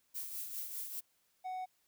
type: noise with tremolo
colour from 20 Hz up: violet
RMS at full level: -40 dBFS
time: 0.14-1.01 s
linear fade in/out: 20 ms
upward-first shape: triangle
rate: 5 Hz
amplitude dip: 55%
type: tone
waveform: triangle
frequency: 743 Hz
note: F#5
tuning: 7 cents sharp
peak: -36 dBFS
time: 1.44-1.66 s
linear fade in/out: 20 ms
effects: white hiss -75 dBFS RMS until 1.87 s